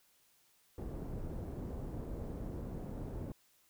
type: low-pass noise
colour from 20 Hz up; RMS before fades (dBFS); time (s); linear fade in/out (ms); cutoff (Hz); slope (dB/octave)
pink; -42; 0.78-3.32; 0; 460; 12
effects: white hiss -70 dBFS RMS until 3.69 s